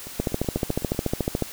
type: two click trains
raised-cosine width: 2 ms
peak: -9 / -24 dBFS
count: 18 / 8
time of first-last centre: 0.2-1.423 / 0.07-0.947 s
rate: 13.9 / 7.98 Hz
effects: white hiss -39 dBFS RMS until 1.52 s